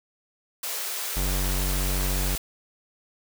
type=high-pass noise; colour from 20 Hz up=white; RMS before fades=-31 dBFS; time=0.63-2.38 s; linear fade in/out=5 ms; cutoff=370 Hz; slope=48 dB/octave
type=tone; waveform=square; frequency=47.08 Hz; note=F#1; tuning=31 cents sharp; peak=-25 dBFS; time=1.16-2.36 s; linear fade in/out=10 ms
effects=none